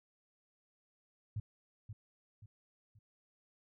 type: tone with echo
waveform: sine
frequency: 106.3 Hz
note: G#2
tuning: 41 cents sharp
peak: -35 dBFS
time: 1.36-1.4 s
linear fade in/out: 5 ms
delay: 530 ms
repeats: 3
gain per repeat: -8 dB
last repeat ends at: 2.99 s
effects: none